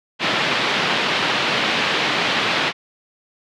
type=band-pass noise; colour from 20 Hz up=white; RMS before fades=-20 dBFS; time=0.19-2.73 s; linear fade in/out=50 ms; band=130 to 3600 Hz; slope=24 dB/octave; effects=none